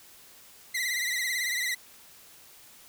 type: tone with vibrato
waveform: sawtooth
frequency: 1994 Hz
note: B6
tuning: 16 cents sharp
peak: -24 dBFS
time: 0.74-1.75 s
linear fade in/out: 10 ms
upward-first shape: triangle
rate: 18 Hz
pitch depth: 98 cents each way
effects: white hiss -53 dBFS RMS until 2.88 s